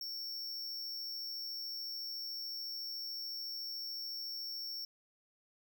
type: tone with amplitude modulation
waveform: square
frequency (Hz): 5460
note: F8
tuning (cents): -40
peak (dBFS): -39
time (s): 0.01-4.85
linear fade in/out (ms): 2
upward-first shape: sine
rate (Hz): 73.8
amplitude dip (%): 25
effects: none